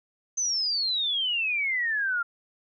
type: exponential sweep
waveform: sine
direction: down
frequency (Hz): 6272 to 1374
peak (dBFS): -24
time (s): 0.37-2.23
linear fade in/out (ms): 10
effects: none